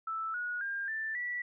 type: tone with pitch steps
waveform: sine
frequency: 1318.5 / 1454.5 / 1604.6 / 1770.2 / 1952.8 Hz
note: E6 / F#6 / G6 / A6 / B6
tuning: 0 / -30 / +40 / +10 / -20 cents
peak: -33 dBFS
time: 0.07-1.42 s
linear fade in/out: 5 ms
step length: 270 ms
effects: none